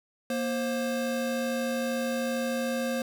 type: tone pair together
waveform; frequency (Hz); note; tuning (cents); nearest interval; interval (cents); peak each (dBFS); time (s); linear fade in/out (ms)
square; 235.8 / 529.4; A#3 / C5; +20 / +20; octave + major second; 1400; -31 / -31; 0.3-3.02; 2
effects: none